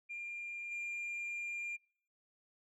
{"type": "tone with level steps", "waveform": "sine", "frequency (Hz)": 2397, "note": "D7", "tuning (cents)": 35, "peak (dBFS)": [-40, -36], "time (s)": [0.09, 1.77], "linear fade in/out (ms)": 20, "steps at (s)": 0.71, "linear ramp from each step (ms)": 10, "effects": ["noise-tail reverb RT60 0.5 s tail -21 dB re dry", "tanh soft clip ceiling -37 dBFS"]}